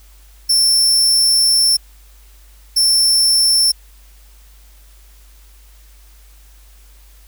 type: tone bursts at uneven times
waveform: sawtooth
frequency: 5380 Hz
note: E8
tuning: 34 cents sharp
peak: -8 dBFS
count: 2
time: 0.49-1.77 / 2.76-3.72 s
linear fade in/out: 10 ms
effects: added 50 Hz sine -42 dBFS peak until 7.27 s + white hiss -51 dBFS RMS until 7.27 s